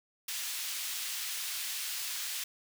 pink high-pass noise, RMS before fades -37 dBFS, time 0.28-2.44 s, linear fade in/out 5 ms, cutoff 2700 Hz, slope 12 dB/octave, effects none

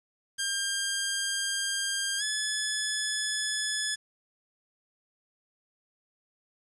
10% pulse tone with pitch glide, 1600 to 1714.8 Hz, G6 to A6, +35 to -45 cents, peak -19 dBFS, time 0.38-3.96 s, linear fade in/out 20 ms, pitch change +120 cents, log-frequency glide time 2.18-2.23 s, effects resampled to 24000 Hz + 9-bit

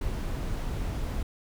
brown noise, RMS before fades -31 dBFS, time 0.01-1.23 s, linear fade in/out 5 ms, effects none

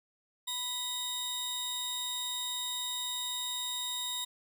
sawtooth tone pair together, 987.8 / 3732 Hz, B5 / A#7, 0 / +1 cents, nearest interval octave + major seventh, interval 2301 cents, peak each -40 / -31 dBFS, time 0.47-4.25 s, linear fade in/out 10 ms, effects none

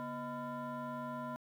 sine tone with frequency modulation, 623 Hz, D#5, 2 cents sharp, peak -37 dBFS, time 0-1.36 s, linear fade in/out 0 ms, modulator 382 Hz, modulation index 1.6, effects tanh soft clip ceiling -36 dBFS + 11-bit

